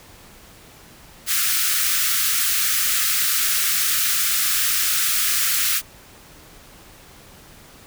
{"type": "high-pass noise", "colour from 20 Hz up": "white", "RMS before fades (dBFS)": -20, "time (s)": [1.26, 5.82], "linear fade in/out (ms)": 50, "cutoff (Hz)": 1200, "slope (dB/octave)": 96, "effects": ["pink hiss -46 dBFS RMS until 7.86 s"]}